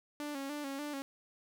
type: tone with vibrato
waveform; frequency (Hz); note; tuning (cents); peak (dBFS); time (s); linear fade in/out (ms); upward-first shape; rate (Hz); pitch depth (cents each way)
sawtooth; 284.2; C#4; +43; -34; 0.2-1.02; 0; square; 3.4; 62
effects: none